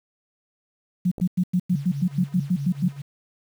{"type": "tone bursts", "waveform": "sine", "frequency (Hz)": 180.6, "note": "F#3", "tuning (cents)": -42, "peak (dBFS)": -17, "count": 12, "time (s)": [1.05, 2.886], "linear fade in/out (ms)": 10, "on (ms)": 65, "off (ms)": 96}
{"type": "clicks", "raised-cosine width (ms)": 2, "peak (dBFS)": [-20, -25], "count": 2, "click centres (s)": [1.182, 1.2]}
{"type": "tone with tremolo", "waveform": "sine", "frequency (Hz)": 140.8, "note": "C#3", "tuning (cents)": 27, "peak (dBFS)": -25, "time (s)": [1.72, 3.02], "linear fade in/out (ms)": 10, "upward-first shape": "sine", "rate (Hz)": 4.7, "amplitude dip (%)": 85}
{"effects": ["8-bit"]}